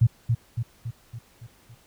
sine tone with echo, 116.54 Hz, A#2, in tune, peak -13 dBFS, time 0.01-0.07 s, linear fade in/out 10 ms, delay 280 ms, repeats 6, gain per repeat -5 dB, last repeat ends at 1.75 s, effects pink hiss -58 dBFS RMS until 1.86 s

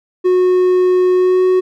triangle tone with pitch glide, 365.4 to 369.6 Hz, F#4 to F#4, -22 to -2 cents, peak -7 dBFS, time 0.24-1.61 s, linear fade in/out 20 ms, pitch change +20 cents, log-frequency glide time 1.14-1.44 s, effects none

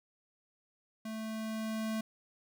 square tone with level ramp, 220 Hz, A3, in tune, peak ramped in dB -39 to -33 dBFS, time 1.05-2.01 s, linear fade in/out 5 ms, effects none

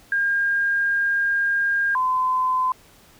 sine tone pair in turn, 1612 / 1022.9 Hz, G6 / C6, +48 / -39 cents, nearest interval minor sixth, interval 787 cents, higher first, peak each -18 dBFS, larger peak neither, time 0.12-1.95 / 1.95-2.72 s, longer first, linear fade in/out 2 ms, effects pink hiss -52 dBFS RMS until 3.19 s

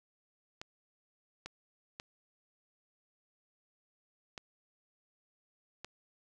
clicks, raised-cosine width 0.2 ms, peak -25 dBFS, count 5, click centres 0.615 / 1.46 / 1.999 / 4.378 / 5.846 s, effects none

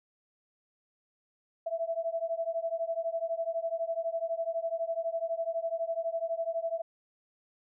sine beating tone pair, 657 / 669 Hz, E5 / E5, -6 / +25 cents, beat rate 12 Hz, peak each -33 / -33 dBFS, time 1.66-6.82 s, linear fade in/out 10 ms, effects none

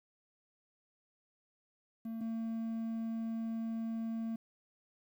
triangle tone pair in turn, 226 / 226 Hz, A3 / A3, +47 / +47 cents, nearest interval unison, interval 0 cents, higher neither, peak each -36 / -33 dBFS, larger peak second, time 2.05-2.21 / 2.21-4.36 s, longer second, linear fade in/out 5 ms, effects 11-bit

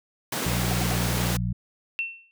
pink high-pass noise, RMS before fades -29 dBFS, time 0.32-1.37 s, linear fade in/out 5 ms, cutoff 160 Hz, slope 24 dB/octave
harmonic tone, 59.7 Hz, A#1, 42 cents sharp, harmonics 1 / 2 / 3, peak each -30 / -27 / -29 dBFS, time 0.45-1.53 s, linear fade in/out 10 ms
sine tone bursts, 740 Hz, F#5, in tune, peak -28 dBFS, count 3, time 0.71-0.93 s, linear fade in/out 5 ms, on 22 ms, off 77 ms
sine tone with exponential decay, 2700 Hz, E7, 41 cents sharp, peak -22 dBFS, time 1.99-2.31 s, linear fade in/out 0 ms, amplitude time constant 69 ms
effects none

